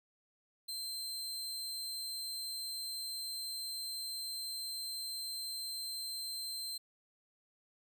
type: tone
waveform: sawtooth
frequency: 4122 Hz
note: C8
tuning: 27 cents flat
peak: -36 dBFS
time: 0.68-6.78 s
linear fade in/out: 10 ms
effects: none